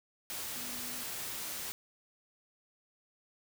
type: tone in noise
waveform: sine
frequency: 245.6 Hz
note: B3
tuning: 9 cents flat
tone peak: -50 dBFS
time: 0.56-1.03 s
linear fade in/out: 0 ms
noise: white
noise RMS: -40 dBFS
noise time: 0.3-1.72 s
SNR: -13 dB
effects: none